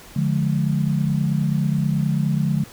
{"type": "chord", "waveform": "sine", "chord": "D diminished", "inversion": "none", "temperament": "just", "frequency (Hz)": [146.83, 176.2, 211.4], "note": ["D3", "F3", "Ab3"], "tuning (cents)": [0, 16, 31], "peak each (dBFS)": [-20, -23, -24], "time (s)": [0.16, 2.64], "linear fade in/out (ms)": 5, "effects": ["pink hiss -43 dBFS RMS until 2.72 s"]}